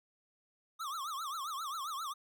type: tone with vibrato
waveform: square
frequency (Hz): 1200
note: D6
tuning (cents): +37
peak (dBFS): -38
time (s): 0.79-2.14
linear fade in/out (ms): 20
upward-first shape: triangle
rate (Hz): 7.5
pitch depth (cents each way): 240
effects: none